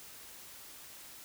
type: silence
effects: white hiss -51 dBFS RMS until 1.24 s